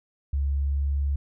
sine tone with pitch glide, 69.8 to 70.41 Hz, C#2 to C#2, +13 to +28 cents, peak -22 dBFS, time 0.33-1.16 s, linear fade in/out 5 ms, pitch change +15 cents, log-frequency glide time 0.53-1.01 s, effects none

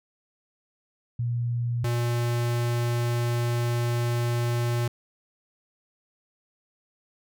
sine / square tone pair in turn, 119.4 / 119.4 Hz, A#2 / A#2, +42 / +42 cents, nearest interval unison, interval 0 cents, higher neither, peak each -24 dBFS, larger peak neither, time 1.19-1.84 / 1.84-4.88 s, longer second, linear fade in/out 5 ms, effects none

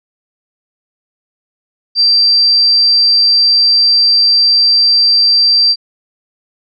sine tone, 4699 Hz, D8, in tune, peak -6 dBFS, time 1.95-5.76 s, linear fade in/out 50 ms, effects none

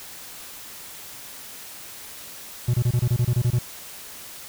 triangle tone bursts, 121.4 Hz, B2, 29 cents flat, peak -15 dBFS, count 11, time 2.68-3.589 s, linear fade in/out 5 ms, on 59 ms, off 26 ms, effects white hiss -40 dBFS RMS until 4.48 s

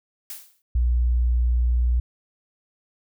blue noise with exponential decay, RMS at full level -32 dBFS, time 0.3-0.62 s, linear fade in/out 2 ms, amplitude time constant 69 ms
sine tone, 60.3 Hz, B1, 41 cents flat, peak -17 dBFS, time 0.75-2 s, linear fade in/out 5 ms
effects none

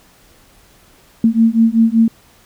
sine beating tone pair, 224.1 / 229.3 Hz, A3 / A#3, +32 / -28 cents, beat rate 5.2 Hz, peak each -12 dBFS, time 1.24-2.08 s, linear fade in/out 2 ms, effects pink hiss -49 dBFS RMS until 2.45 s

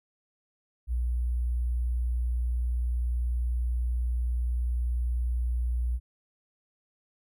sine tone with sample-and-hold, 60.3 Hz, B1, 41 cents flat, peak -25 dBFS, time 0.87-6 s, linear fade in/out 50 ms, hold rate 11025 Hz, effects none

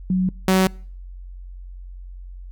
sine / sawtooth tone pair in turn, 185 / 188.13 Hz, F#3 / F#3, 0 / +29 cents, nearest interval unison, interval 29 cents, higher second, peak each -16 / -10 dBFS, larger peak second, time 0.1-0.29 / 0.48-0.67 s, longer neither, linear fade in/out 2 ms, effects noise-tail reverb RT60 0.5 s tail -26 dB re dry + added 45 Hz sine -34 dBFS peak until 2.51 s

